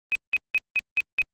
sine tone bursts, 2526 Hz, D#7, 26 cents sharp, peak -18 dBFS, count 6, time 0.12-1.218 s, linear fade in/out 0 ms, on 33 ms, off 180 ms, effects Opus 24 kbps

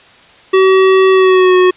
square tone with pitch glide, 380 to 366.4 Hz, F#4 to F#4, +46 to -17 cents, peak -6 dBFS, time 0.53-1.71 s, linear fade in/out 10 ms, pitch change -63 cents, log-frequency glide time 1.11-1.56 s, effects white hiss -42 dBFS RMS until 1.76 s + resampled to 8000 Hz

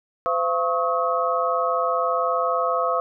sine tone cluster, 512 / 680 / 1099 / 1274 Hz, C5 / F5 / C#6 / D#6, -38 / -46 / -15 / +41 cents, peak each -25 dBFS, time 0.26-3 s, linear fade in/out 0 ms, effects none

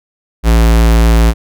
square tone, 56.5 Hz, A1, 47 cents sharp, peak -6 dBFS, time 0.43-1.34 s, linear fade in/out 50 ms, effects none

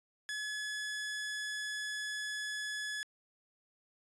sawtooth tone, 1703 Hz, G#6, 43 cents sharp, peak -33 dBFS, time 0.29-3.03 s, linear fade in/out 0 ms, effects resampled to 22050 Hz

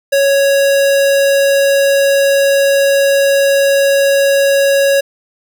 square tone, 554.4 Hz, C#5, in tune, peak -9 dBFS, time 0.12-5.01 s, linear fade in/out 10 ms, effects none

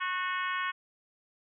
harmonic tone with a mistuned harmonic, 364.7 Hz, F#4, 25 cents flat, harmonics 3 / 4 / 5 / 6 / 7 / 8 / 9, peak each -33 / -36 / -36 / -40 / -42 / -44 / -46 dBFS, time 0-0.72 s, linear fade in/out 20 ms, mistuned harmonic 4, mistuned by +30 cents, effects none

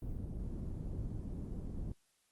pink low-pass noise, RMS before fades -41 dBFS, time 0.02-1.92 s, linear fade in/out 2 ms, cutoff 230 Hz, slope 12 dB/octave, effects white hiss -75 dBFS RMS until 2.31 s + Opus 32 kbps

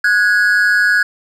triangle tone pair together, 1464.1 / 1661.2 Hz, F#6 / G#6, -19 / 0 cents, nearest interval major second, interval 219 cents, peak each -11 dBFS, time 0.04-1.03 s, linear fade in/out 5 ms, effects none

